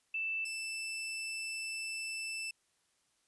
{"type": "tone pair in turn", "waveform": ["sine", "sawtooth"], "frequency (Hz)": [2649, 2649], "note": ["E7", "E7"], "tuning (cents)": [8, 8], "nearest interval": "unison", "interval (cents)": 0, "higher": "neither", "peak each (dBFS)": [-33, -34], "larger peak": "first", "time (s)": [[0.14, 0.45], [0.45, 2.51]], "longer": "second", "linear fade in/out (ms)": 5, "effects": ["white hiss -75 dBFS RMS until 3.27 s", "resampled to 24000 Hz"]}